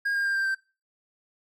triangle tone with pitch steps, 1627 / 1611.1 / 1595.4 / 1579.8 / 1564.3 Hz, G#6 / G6 / G6 / G6 / G6, -36 / +47 / +30 / +13 / -4 cents, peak -22 dBFS, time 0.05-0.55 s, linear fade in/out 10 ms, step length 100 ms, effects noise-tail reverb RT60 0.3 s tail -21 dB re dry

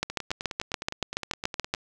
two click trains, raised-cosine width 0.2 ms, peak -16 / -9 dBFS, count 17 / 13, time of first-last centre 0.1-1.748 / 0.03-1.739 s, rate 9.71 / 7.02 Hz, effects none

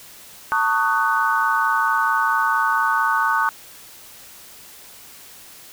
sine chord, D# half-diminished seventh, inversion second, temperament just, 896 / 1120.1 / 1244.5 / 1493.4 Hz, A5 / C#6 / D#6 / F#6, +31 / +18 / 0 / +16 cents, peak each -22 / -22 / -23 / -21 dBFS, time 0.52-3.49 s, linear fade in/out 0 ms, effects white hiss -43 dBFS RMS until 5.72 s

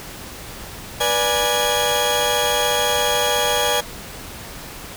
sawtooth tone cluster, 487.2 / 587 / 831 / 3290 Hz, B4 / D5 / G#5 / G#7, -24 / -1 / +1 / -17 cents, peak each -19 dBFS, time 1-3.81 s, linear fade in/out 10 ms, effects pink hiss -35 dBFS RMS until 4.96 s

